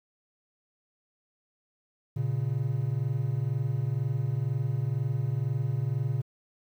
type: tone pair together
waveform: triangle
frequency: 116.54 / 138.59 Hz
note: A#2 / C#3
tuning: 0 / 0 cents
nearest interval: minor third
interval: 300 cents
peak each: -27 / -27 dBFS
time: 2.16-6.22 s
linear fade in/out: 10 ms
effects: 10-bit